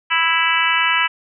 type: harmonic tone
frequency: 329.6 Hz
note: E4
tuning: in tune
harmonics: 3 / 4 / 5 / 6 / 7 / 8 / 9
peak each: -22 / -22 / -22 / -22 / -22 / -22 / -22 dBFS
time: 0.1-1.08 s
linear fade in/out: 20 ms
effects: none